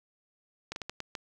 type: slowing click train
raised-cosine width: 0.2 ms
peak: -19 dBFS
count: 6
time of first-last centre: 0.72-1.152 s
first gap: 41 ms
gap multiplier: 1.38
effects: none